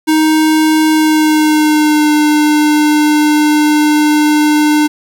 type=tone with pitch glide; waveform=square; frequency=312.6 to 301.1 Hz; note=D#4 to D4; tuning=+8 to +43 cents; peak=-8 dBFS; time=0.07-4.88 s; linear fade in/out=20 ms; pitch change=-65 cents; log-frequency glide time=0.91-2.11 s; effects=8-bit